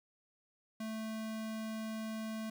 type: tone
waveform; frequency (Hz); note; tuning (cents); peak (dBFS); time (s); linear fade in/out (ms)
square; 220; A3; 0; -39; 0.8-2.5; 5
effects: 12-bit